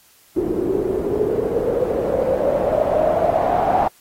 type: noise with low-pass filter sweep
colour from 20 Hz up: white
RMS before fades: -19 dBFS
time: 0.36-3.88 s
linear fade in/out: 5 ms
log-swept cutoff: 350 to 770 Hz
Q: 8.1
effects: white hiss -53 dBFS RMS until 4 s + AAC 48 kbps